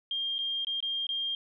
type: tone with dropouts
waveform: sine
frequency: 3207 Hz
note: G7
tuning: 39 cents sharp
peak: -29 dBFS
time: 0.11-1.35 s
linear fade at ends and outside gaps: 2 ms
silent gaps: 0.383-0.388 / 0.648-0.669 / 0.804-0.826 / 1.068-1.09 s
effects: none